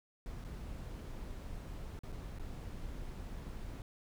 brown noise with dropouts, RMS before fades -44 dBFS, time 0.26-3.82 s, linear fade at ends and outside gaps 1 ms, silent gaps 0.441-0.447 / 1.991-2.034 / 2.121-2.125 / 2.387-2.395 s, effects none

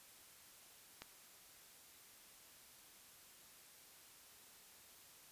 click, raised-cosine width 0.2 ms, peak -30 dBFS, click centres 1.02 s, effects white hiss -62 dBFS RMS until 5.31 s + resampled to 32000 Hz

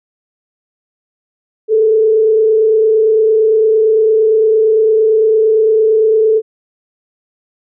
sine tone with frequency modulation, 437.9 Hz, A4, 8 cents flat, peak -7 dBFS, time 1.68-6.42 s, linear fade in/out 50 ms, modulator 28.8 Hz, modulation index 0.4, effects none

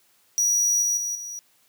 square tone with level steps, 5800 Hz, F#8, 35 cents flat, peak -19 / -21 / -26 / -33 dBFS, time 0.38-1.39 s, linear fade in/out 0 ms, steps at 0.82 / 0.97 / 1.15 s, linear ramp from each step 2 ms, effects white hiss -62 dBFS RMS until 1.68 s + high-pass 100 Hz 12 dB/octave

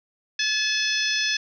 harmonic tone, 861 Hz, A5, 38 cents flat, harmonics 2 / 3 / 4 / 5 / 6 / 7, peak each -27 / -28 / -28 / -33 / -27 / -32 dBFS, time 0.39-1.37 s, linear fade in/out 5 ms, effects none

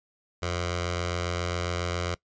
10% pulse tone with notch filter, 87.31 Hz, F2, in tune, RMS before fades -30 dBFS, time 0.42-2.15 s, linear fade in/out 10 ms, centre 240 Hz, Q 0.59, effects noise-tail reverb RT60 0.1 s tail -21 dB re dry + resampled to 16000 Hz

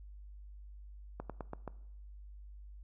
slowing click train, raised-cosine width 1 ms, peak -26 dBFS, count 5, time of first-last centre 1.2-1.677 s, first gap 97 ms, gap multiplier 1.14, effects noise-tail reverb RT60 0.8 s tail -20 dB re dry + added 50 Hz sine -48 dBFS peak until 2.83 s

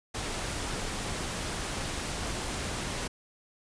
pink noise, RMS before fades -34 dBFS, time 0.14-3.08 s, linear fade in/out 10 ms, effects resampled to 22050 Hz

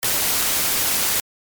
white noise, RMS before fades -20 dBFS, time 0.03-1.2 s, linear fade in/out 0 ms, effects MP3 96 kbps

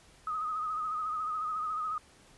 sine tone with vibrato, 1256 Hz, D#6, 16 cents sharp, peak -31 dBFS, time 0.27-1.98 s, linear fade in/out 2 ms, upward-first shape sine, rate 14 Hz, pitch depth 50 cents each way, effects pink hiss -59 dBFS RMS until 2.37 s + resampled to 24000 Hz

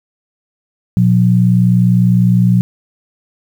sine tone pair together, 120.2 / 180.1 Hz, B2 / F#3, -46 / -46 cents, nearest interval perfect fifth, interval 700 cents, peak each -10 dBFS, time 0.97-2.61 s, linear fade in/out 0 ms, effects 7-bit

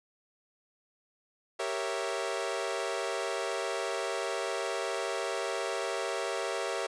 sawtooth chord, G diminished seventh, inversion none, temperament equal, 392 / 466.2 / 554.4 / 659.3 Hz, G4 / Bb4 / Db5 / Fb5, 0 / 0 / 0 / 0 cents, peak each -33 dBFS, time 1.59-6.87 s, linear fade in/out 10 ms, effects resampled to 22050 Hz

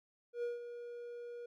triangle tone with ADSR envelope, 478.2 Hz, A#4, 44 cents sharp, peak -32 dBFS, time 0.33-1.46 s, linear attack 100 ms, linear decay 160 ms, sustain -10 dB, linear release 5 ms, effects none

